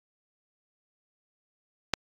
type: click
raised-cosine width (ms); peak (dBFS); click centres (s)
0.2; -6; 1.937
effects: AAC 64 kbps